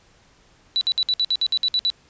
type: tone bursts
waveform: sine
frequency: 3951 Hz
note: B7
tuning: in tune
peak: -17 dBFS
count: 11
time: 0.76-1.901 s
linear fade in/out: 0 ms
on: 51 ms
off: 58 ms
effects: pink hiss -56 dBFS RMS until 2.09 s + resampled to 16000 Hz